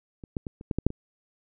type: clicks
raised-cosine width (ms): 3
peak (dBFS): -28 / -16 / -21 / -28 / -14 / -13 / -6 / -23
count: 8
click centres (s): 0.238 / 0.368 / 0.468 / 0.611 / 0.712 / 0.786 / 0.866 / 0.904
effects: none

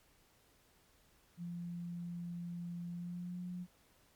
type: tone with pitch glide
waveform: sine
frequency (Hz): 173 to 178.79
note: F3 to F3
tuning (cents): -16 to +41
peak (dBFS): -40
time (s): 1.37-3.67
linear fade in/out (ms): 50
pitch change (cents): +57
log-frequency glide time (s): 2.91-3.4
effects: pink hiss -69 dBFS RMS until 4.15 s + MP3 96 kbps

